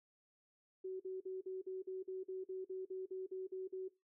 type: tone bursts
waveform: sine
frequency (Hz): 375.6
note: F#4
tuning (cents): +26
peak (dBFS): -40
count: 15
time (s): 0.84-3.884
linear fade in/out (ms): 10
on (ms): 160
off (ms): 46
effects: noise-tail reverb RT60 0.2 s tail -17 dB re dry